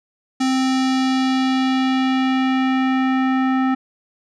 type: tone with low-pass filter sweep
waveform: square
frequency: 261.6 Hz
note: C4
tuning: in tune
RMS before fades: -18 dBFS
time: 0.4-3.75 s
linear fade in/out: 10 ms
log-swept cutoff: 6400 to 1600 Hz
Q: 1.4
effects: none